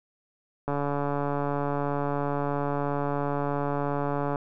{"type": "click train", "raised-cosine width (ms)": 1, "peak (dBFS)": -15, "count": 527, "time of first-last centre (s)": [0.68, 4.358], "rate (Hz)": 143, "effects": []}